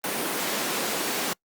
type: high-pass noise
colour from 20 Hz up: pink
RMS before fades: -28 dBFS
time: 0.04-1.33 s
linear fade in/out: 0 ms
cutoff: 220 Hz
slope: 24 dB/octave
effects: noise-tail reverb RT60 0.1 s tail -26 dB re dry + Opus 32 kbps

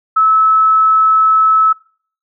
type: tone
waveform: sine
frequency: 1300 Hz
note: E6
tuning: 24 cents flat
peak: -7 dBFS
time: 0.16-1.73 s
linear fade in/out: 10 ms
effects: noise-tail reverb RT60 0.5 s tail -24 dB re dry

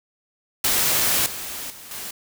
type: noise with level steps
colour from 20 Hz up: white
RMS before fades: -20 / -32 / -41 / -33 dBFS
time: 0.64-2.11 s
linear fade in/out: 5 ms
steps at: 1.26 / 1.7 / 1.91 s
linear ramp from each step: 2 ms
effects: none

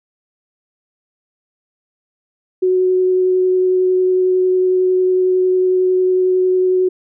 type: tone with vibrato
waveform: sine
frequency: 369.3 Hz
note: F#4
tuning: 3 cents flat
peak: -11 dBFS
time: 2.62-6.89 s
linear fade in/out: 10 ms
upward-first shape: triangle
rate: 11 Hz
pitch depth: 10 cents each way
effects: none

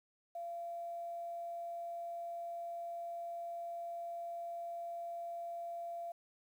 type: tone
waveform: sine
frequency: 685 Hz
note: F5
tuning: 34 cents flat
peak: -40 dBFS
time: 0.35-6.12 s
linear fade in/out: 5 ms
effects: 11-bit

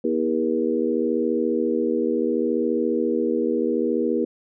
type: harmonic tone with a mistuned harmonic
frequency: 80.7 Hz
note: E2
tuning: 36 cents flat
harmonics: 3 / 4 / 5 / 6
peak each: -25 / -25 / -25 / -25 dBFS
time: 0.04-4.25 s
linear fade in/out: 5 ms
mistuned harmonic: 6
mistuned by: -23 cents
effects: none

